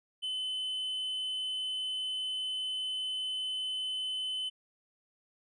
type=tone; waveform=triangle; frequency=3035 Hz; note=F#7; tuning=43 cents sharp; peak=-31 dBFS; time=0.22-4.5 s; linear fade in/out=20 ms; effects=resampled to 22050 Hz